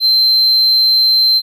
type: tone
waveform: triangle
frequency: 4112 Hz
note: C8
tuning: 31 cents flat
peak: -7 dBFS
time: 0-1.42 s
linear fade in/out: 50 ms
effects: none